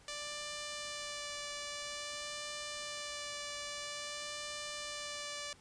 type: tone with vibrato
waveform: 5% pulse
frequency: 587.3 Hz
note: D5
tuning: in tune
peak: -29 dBFS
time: 0.08-5.53 s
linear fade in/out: 2 ms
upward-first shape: sine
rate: 0.5 Hz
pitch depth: 12 cents each way
effects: pink hiss -62 dBFS RMS until 5.6 s + resampled to 22050 Hz